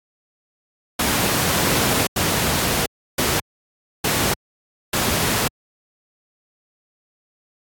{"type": "noise bursts at uneven times", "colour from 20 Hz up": "pink", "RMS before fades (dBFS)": -19, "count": 5, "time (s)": [[0.99, 2.07], [2.16, 2.86], [3.18, 3.4], [4.04, 4.34], [4.93, 5.48]], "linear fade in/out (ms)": 5, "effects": ["high-pass 80 Hz 12 dB/octave", "AAC 64 kbps"]}